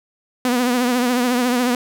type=tone with vibrato; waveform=sawtooth; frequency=246.9 Hz; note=B3; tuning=in tune; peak=-12 dBFS; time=0.45-1.75 s; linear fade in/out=2 ms; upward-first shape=triangle; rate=14 Hz; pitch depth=70 cents each way; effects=none